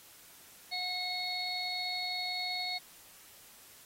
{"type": "harmonic tone with a mistuned harmonic", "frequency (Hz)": 726, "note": "F#5", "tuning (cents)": -33, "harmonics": [1, 3, 5, 6], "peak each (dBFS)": [-41, -39, -41, -36], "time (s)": [0.71, 2.79], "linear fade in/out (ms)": 20, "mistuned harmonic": 5, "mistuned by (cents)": 65, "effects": ["white hiss -56 dBFS RMS until 3.85 s", "AAC 48 kbps"]}